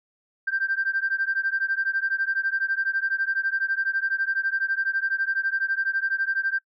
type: beating tone pair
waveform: sine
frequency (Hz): 1567 / 1579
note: G6 / G6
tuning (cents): -1 / +12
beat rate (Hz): 12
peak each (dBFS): -25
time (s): 0.47-6.59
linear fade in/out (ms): 10
effects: noise-tail reverb RT60 0.1 s tail -22 dB re dry + tanh soft clip ceiling -15 dBFS